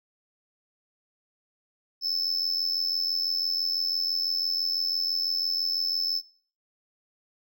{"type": "tone with amplitude modulation", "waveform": "triangle", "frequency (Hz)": 5260, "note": "E8", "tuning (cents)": -5, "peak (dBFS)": -20, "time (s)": [2.01, 6.22], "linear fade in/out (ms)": 50, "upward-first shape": "sine", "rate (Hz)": 86, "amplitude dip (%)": 75, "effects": ["noise-tail reverb RT60 0.5 s tail -22 dB re dry"]}